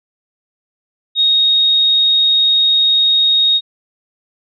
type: tone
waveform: sine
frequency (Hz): 3738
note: A#7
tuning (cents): +4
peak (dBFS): -9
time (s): 1.15-3.61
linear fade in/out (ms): 50
effects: none